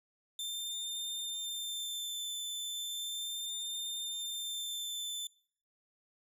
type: tone with vibrato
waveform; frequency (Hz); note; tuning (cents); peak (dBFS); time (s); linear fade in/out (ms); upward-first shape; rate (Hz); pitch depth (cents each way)
sawtooth; 3570; A7; +24; -34; 0.39-5.27; 2; sine; 0.36; 19
effects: noise-tail reverb RT60 0.6 s tail -23 dB re dry